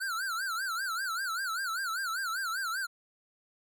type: tone with vibrato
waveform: square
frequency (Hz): 1448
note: F#6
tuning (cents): -38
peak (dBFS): -32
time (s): 0-2.87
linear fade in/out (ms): 20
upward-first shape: sine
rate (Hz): 5.1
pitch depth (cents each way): 180
effects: none